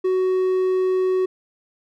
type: tone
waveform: triangle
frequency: 372.4 Hz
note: F#4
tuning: 11 cents sharp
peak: -15 dBFS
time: 0.04-1.26 s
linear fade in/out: 10 ms
effects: none